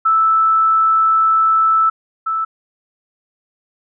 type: tone pair in turn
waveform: sine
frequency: 1316 / 1316 Hz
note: E6 / E6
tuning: -3 / -3 cents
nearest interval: unison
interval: 0 cents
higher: neither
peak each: -10 / -16 dBFS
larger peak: first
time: 0.05-1.9 / 2.26-2.45 s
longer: first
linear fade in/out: 10 ms
effects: none